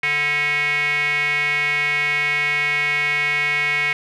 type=tone with band-pass filter; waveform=square; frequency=146.83 Hz; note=D3; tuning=in tune; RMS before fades=-20 dBFS; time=0.03-3.93 s; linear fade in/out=2 ms; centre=2200 Hz; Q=7.9; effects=none